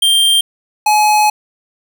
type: tone pair in turn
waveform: square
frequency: 3175 / 846.6 Hz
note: G7 / G#5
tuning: +21 / +33 cents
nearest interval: octave + major seventh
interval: 2288 cents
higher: first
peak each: -9 dBFS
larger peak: neither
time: 0.02-0.41 / 0.86-1.3 s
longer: second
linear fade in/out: 5 ms
effects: none